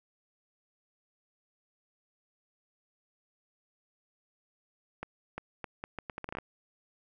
accelerating click train, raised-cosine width 0.5 ms, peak -22 dBFS, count 13, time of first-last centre 5.03-6.386 s, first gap 350 ms, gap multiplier 0.75, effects none

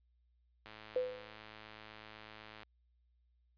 click train, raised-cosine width 0.3 ms, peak -35 dBFS, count 214, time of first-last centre 0.66-2.632 s, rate 108 Hz
sine tone with exponential decay, 505 Hz, B4, 39 cents sharp, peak -28 dBFS, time 0.96-1.38 s, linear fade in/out 2 ms, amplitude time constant 90 ms
effects added 60 Hz sine -70 dBFS peak until 3.57 s + resampled to 11025 Hz

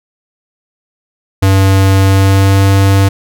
square tone with pitch glide, 96.6 to 97.84 Hz, G2 to G2, -25 to -3 cents, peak -6 dBFS, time 1.42-3.09 s, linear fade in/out 10 ms, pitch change +22 cents, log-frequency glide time 1.99-2.65 s, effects none

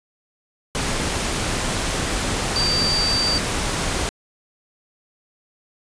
sine tone in noise, 4649 Hz, D8, 18 cents flat, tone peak -19 dBFS, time 2.56-3.38 s, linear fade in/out 0 ms, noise pink, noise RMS -23 dBFS, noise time 0.75-4.09 s, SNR +1 dB, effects resampled to 22050 Hz

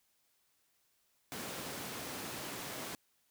pink high-pass noise, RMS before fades -43 dBFS, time 1.32-2.95 s, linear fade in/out 0 ms, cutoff 160 Hz, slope 12 dB/octave, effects white hiss -75 dBFS RMS until 3.3 s

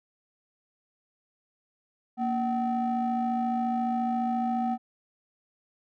triangle ring-modulated tone, 261.6 Hz, C4, in tune, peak -20 dBFS, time 2.17-4.78 s, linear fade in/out 50 ms, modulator 496 Hz, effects none

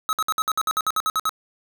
square tone bursts, 1281 Hz, E6, 50 cents flat, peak -20 dBFS, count 13, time 0.09-1.293 s, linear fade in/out 0 ms, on 39 ms, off 58 ms, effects none

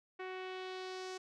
sawtooth tone with low-pass filter sweep, 372.4 Hz, F#4, 11 cents sharp, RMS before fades -44 dBFS, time 0.19-1.18 s, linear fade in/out 10 ms, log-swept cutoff 2200 to 6300 Hz, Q 1.8, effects none

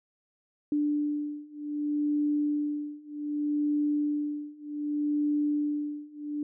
sine beating tone pair, 294.7 / 295.35 Hz, D4 / D4, +6 / +10 cents, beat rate 0.65 Hz, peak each -30 / -29 dBFS, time 0.72-6.43 s, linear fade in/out 2 ms, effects none

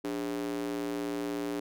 square tone with high-pass filter, 58.27 Hz, A#1, in tune, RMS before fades -34 dBFS, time 0.04-1.6 s, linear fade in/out 5 ms, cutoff 330 Hz, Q 4.7, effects none

